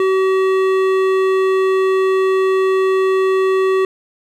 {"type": "tone with hard clipping", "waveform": "sine", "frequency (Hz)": 380, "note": "F#4", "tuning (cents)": 46, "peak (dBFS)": -14, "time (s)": [0, 3.85], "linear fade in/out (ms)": 2, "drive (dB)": 13, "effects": []}